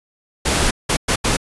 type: noise bursts at uneven times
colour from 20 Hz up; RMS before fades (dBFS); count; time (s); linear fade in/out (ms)
pink; -17; 4; 0.45-0.71 / 0.89-0.97 / 1.08-1.16 / 1.24-1.37; 10
effects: resampled to 24000 Hz